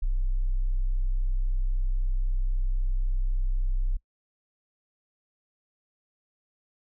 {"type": "tone", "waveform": "sine", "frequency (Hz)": 31.89, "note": "C1", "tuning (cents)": -44, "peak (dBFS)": -21, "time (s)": [0.02, 3.97], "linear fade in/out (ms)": 10, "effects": ["noise-tail reverb RT60 0.1 s tail -23 dB re dry", "tanh soft clip ceiling -19 dBFS"]}